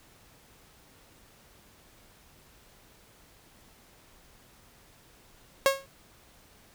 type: tone with exponential decay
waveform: sawtooth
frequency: 545 Hz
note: C#5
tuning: 29 cents flat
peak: -13 dBFS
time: 5.66-5.86 s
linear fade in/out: 0 ms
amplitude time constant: 43 ms
effects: pink hiss -58 dBFS RMS until 6.74 s

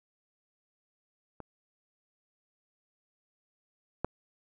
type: clicks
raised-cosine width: 1 ms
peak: -28 / -15 dBFS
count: 2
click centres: 1.403 / 4.046 s
effects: none

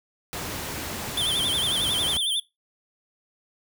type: noise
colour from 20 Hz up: pink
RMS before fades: -32 dBFS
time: 0.33-2.17 s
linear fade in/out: 0 ms
type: tone with vibrato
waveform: square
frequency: 3322 Hz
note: G#7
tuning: in tune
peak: -23 dBFS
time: 1.17-2.4 s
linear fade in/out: 5 ms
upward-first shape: sine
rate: 11 Hz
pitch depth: 130 cents each way
effects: noise-tail reverb RT60 0.2 s tail -20 dB re dry + high-pass 60 Hz 12 dB/octave

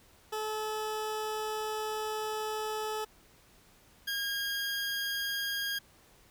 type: tone pair in turn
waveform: 20% pulse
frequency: 431.6 / 1624.3 Hz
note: A4 / G#6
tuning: -33 / -39 cents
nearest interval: octave + major seventh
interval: 2294 cents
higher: second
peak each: -28 / -27 dBFS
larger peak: second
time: 0.32-3.05 / 4.07-5.79 s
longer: first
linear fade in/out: 10 ms
effects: pink hiss -61 dBFS RMS until 6.3 s

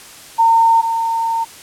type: tone pair in turn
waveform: sine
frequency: 912 / 912 Hz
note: A#5 / A#5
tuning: -38 / -38 cents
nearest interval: unison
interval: 0 cents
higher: neither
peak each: -8 / -15 dBFS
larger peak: first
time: 0.38-0.82 / 0.82-1.45 s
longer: second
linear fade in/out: 20 ms
effects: white hiss -38 dBFS RMS until 1.62 s + low-pass 11000 Hz 12 dB/octave

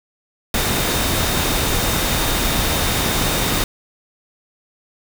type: tone in noise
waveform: sine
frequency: 3677 Hz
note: A#7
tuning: 24 cents flat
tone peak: -29 dBFS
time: 0.54-3.64 s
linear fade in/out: 2 ms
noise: pink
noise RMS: -19 dBFS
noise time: 0.54-3.64 s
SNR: -13 dB
effects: none

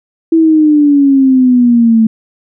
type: exponential sweep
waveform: sine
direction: down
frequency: 329.6 to 220 Hz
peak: -4 dBFS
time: 0.32-2.07 s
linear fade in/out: 5 ms
effects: none

